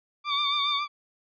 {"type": "tone with vibrato", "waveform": "sawtooth", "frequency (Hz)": 1154, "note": "D6", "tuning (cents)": -31, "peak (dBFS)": -23, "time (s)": [0.24, 0.88], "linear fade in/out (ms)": 50, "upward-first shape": "sine", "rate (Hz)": 7.2, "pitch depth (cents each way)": 50}
{"type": "tone", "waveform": "sine", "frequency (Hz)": 3596, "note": "A7", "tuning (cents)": 37, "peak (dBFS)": -26, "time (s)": [0.28, 0.81], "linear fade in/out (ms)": 50}
{"effects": ["resampled to 11025 Hz"]}